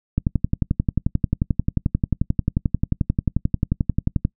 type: click train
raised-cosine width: 5 ms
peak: -6 dBFS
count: 47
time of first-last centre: 0.18-4.251 s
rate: 11.3 Hz
effects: noise-tail reverb RT60 0.1 s tail -24 dB re dry